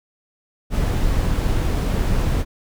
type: noise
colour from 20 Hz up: brown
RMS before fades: -19 dBFS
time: 0.7-2.45 s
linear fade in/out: 50 ms
effects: none